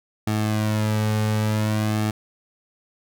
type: tone with flanger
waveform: sawtooth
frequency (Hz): 107.5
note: A2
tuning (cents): -40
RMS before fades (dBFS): -22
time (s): 0.27-2.11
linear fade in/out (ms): 5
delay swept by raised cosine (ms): 2 to 2.99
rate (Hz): 0.54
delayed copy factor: -0.75
effects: none